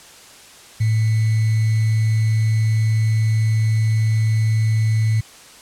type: tone with sample-and-hold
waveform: sine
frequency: 110 Hz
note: A2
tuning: in tune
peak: -14 dBFS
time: 0.8-5.21 s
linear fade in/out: 10 ms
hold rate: 2100 Hz
effects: white hiss -43 dBFS RMS until 5.61 s + low-pass 9000 Hz 12 dB/octave